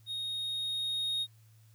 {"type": "tone with level ramp", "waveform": "triangle", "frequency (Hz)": 3729, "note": "A#7", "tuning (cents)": 0, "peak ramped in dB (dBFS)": [-33, -28], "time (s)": [0.06, 1.27], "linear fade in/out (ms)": 50, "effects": ["added 110 Hz sine -57 dBFS peak until 1.74 s", "white hiss -69 dBFS RMS until 1.74 s"]}